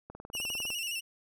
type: click train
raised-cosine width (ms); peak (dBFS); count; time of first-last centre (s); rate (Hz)
1; -30; 13; 0.1-0.703; 19.9
type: tone with vibrato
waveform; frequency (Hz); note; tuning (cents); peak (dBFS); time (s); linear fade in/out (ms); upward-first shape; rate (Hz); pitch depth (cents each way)
sawtooth; 2794; F7; 0; -30; 0.33-1.01; 20; square; 12; 58
effects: none